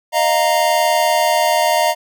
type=chord; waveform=square; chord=Eb suspended second; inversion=none; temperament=equal with one note detuned; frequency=618 / 698.5 / 932.3 Hz; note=Eb5 / F5 / Bb5; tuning=-12 / 0 / 0 cents; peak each=-18 dBFS; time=0.12-1.95 s; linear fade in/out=50 ms; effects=none